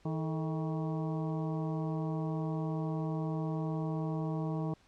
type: harmonic tone with a mistuned harmonic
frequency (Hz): 159.2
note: D#3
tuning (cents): +40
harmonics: 1 / 2 / 3 / 4 / 5 / 6 / 7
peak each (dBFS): -33 / -39 / -43 / -45 / -47 / -49 / -50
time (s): 0.05-4.74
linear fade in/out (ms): 5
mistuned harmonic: 3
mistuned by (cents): -120
effects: pink hiss -65 dBFS RMS until 4.87 s + low-pass 6000 Hz 12 dB/octave